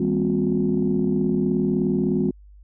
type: tone cluster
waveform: sine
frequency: 161.3 / 201.5 / 237.8 / 260.9 / 361.5 Hz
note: E3 / G3 / A#3 / C4 / F#4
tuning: -37 / +48 / +35 / -5 / -40 cents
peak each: -26 / -22 / -29 / -24 / -24 dBFS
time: 0-2.31 s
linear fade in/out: 5 ms
effects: tanh soft clip ceiling -10 dBFS + added 50 Hz sine -44 dBFS peak until 2.63 s